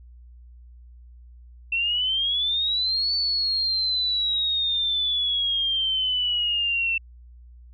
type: exponential two-way sweep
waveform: sine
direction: up then down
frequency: 2682 to 4503 to 2682 Hz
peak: -21 dBFS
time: 1.72-6.98 s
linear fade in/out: 5 ms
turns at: 3.14 s
effects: added 60 Hz sine -44 dBFS peak until 7.73 s